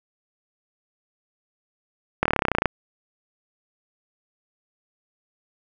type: slowing click train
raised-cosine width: 0.5 ms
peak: -3 dBFS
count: 15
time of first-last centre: 2.23-2.657 s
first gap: 25 ms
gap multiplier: 1.03
effects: none